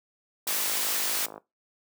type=click train; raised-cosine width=1 ms; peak=-25 dBFS; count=49; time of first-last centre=0.47-1.379 s; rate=52.8 Hz
type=high-pass noise; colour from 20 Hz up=white; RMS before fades=-28 dBFS; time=0.47-1.26 s; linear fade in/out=5 ms; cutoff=880 Hz; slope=12 dB/octave
effects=noise-tail reverb RT60 0.2 s tail -18 dB re dry + high-pass 300 Hz 12 dB/octave